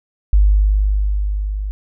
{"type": "tone with level ramp", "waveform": "sine", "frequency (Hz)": 50.6, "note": "G#1", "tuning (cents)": -44, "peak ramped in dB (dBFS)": [-7, -20], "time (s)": [0.33, 1.71], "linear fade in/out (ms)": 0, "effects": []}